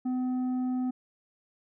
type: tone with tanh clipping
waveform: sine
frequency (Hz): 253.5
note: B3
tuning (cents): +45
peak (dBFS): -28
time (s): 0.05-0.91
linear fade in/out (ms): 10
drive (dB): 6
effects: none